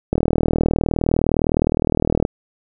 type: click train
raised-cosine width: 2 ms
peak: -3 dBFS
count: 85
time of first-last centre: 0.13-2.251 s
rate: 39.6 Hz
effects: none